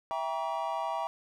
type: chord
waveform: triangle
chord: E diminished seventh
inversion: none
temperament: just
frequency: 659.3 / 791.1 / 949.3 / 1139.2 Hz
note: E5 / G5 / Bb5 / Db6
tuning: 0 / +16 / +31 / +47 cents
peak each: -34 / -34 / -33 / -37 dBFS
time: 0.11-1.07 s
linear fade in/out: 0 ms
effects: none